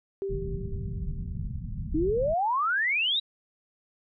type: tone with exponential decay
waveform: sine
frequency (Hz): 392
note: G4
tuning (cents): 0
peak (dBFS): -27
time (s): 0.22-1.51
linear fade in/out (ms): 0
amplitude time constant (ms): 280
type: low-pass noise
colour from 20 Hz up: pink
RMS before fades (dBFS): -33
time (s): 0.29-2.34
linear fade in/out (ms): 10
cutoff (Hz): 200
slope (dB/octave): 48
type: exponential sweep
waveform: sine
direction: up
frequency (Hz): 295.8 to 3916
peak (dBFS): -23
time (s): 1.94-3.2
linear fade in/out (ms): 10
effects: none